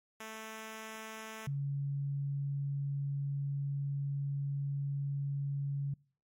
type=tone pair in turn; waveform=5% pulse / sine; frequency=220 / 140.39 Hz; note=A3 / C#3; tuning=0 / +22 cents; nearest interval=minor sixth; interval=778 cents; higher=first; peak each=-32 / -32 dBFS; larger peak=neither; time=0.2-1.47 / 1.47-5.94 s; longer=second; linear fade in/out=5 ms; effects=noise-tail reverb RT60 0.5 s tail -26 dB re dry + MP3 64 kbps